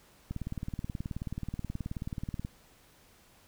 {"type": "click train", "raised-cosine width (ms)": 5, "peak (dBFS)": -23, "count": 41, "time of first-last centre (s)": [0.31, 2.449], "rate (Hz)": 18.7, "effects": ["pink hiss -61 dBFS RMS until 3.47 s"]}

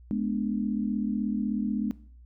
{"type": "chord", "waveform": "sine", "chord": "G# diminished", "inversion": "none", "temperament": "equal with one note detuned", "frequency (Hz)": [210.7, 246.9, 293.7], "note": ["G#3", "B3", "D4"], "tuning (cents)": [25, 0, 0], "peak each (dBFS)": [-27, -31, -33], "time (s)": [0.11, 1.91], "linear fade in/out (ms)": 0, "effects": ["noise-tail reverb RT60 0.5 s tail -19 dB re dry", "added 60 Hz sine -48 dBFS peak until 2.25 s"]}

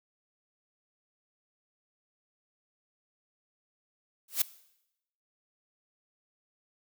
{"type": "noise with exponential growth", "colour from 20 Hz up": "blue", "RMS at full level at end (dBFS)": -21, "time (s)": [4.28, 4.42], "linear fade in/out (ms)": 5, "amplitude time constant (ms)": 29, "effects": ["noise-tail reverb RT60 0.8 s tail -18 dB re dry"]}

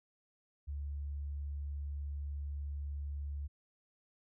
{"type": "tone", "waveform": "sine", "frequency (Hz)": 71.7, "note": "D2", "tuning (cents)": -41, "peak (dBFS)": -37, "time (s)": [0.67, 3.48], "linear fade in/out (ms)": 20, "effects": []}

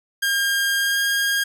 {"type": "tone with pitch glide", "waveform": "sawtooth", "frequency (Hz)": [1611, 1622.2], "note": ["G6", "G#6"], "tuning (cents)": [47, -41], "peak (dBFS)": -15, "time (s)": [0.22, 1.44], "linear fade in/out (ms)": 10, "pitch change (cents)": 12, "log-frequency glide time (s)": [0.78, 1.05], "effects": ["9-bit"]}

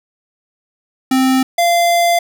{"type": "tone pair in turn", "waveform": "square", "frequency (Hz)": [261.5, 689.3], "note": ["C4", "F5"], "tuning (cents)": [-1, -23], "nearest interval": "octave + perfect fourth", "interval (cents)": 1678, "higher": "second", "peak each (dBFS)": -11, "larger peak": "neither", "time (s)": [[1.11, 1.43], [1.58, 2.19]], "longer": "second", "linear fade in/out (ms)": 5, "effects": []}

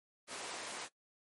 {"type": "high-pass noise", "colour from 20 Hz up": "pink", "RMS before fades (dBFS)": -44, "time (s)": [0.27, 0.89], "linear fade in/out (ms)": 50, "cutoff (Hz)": 410, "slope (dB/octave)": 12, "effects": ["noise-tail reverb RT60 0.1 s tail -18 dB re dry", "MP3 48 kbps"]}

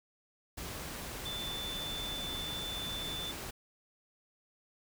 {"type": "tone in noise", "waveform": "sine", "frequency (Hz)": 3520, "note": "A7", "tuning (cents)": 0, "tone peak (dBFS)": -38, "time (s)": [1.25, 3.32], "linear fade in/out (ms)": 10, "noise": "pink", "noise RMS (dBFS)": -42, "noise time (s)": [0.57, 3.51], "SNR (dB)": 1, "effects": []}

